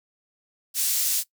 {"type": "high-pass noise", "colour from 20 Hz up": "pink", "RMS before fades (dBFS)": -24, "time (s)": [0.74, 1.24], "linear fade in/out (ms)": 50, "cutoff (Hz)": 6100, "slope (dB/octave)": 12, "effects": ["noise-tail reverb RT60 0.1 s tail -20 dB re dry"]}